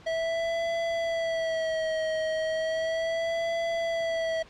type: tone with vibrato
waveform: square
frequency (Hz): 651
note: E5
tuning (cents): -22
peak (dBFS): -27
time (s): 0.06-4.43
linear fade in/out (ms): 10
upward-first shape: sine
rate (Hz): 0.35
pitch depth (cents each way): 48
effects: pink hiss -52 dBFS RMS until 4.49 s + low-pass 4000 Hz 12 dB/octave